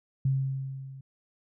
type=tone with level ramp; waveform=sine; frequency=134.4 Hz; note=C3; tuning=47 cents sharp; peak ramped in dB=-21 to -42 dBFS; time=0.25-1.01 s; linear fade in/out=5 ms; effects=none